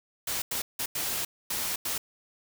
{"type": "noise bursts at uneven times", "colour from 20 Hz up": "white", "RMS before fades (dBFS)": -31, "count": 6, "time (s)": [[0.27, 0.42], [0.51, 0.62], [0.79, 0.86], [0.95, 1.25], [1.5, 1.76], [1.85, 1.98]], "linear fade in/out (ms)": 5, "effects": []}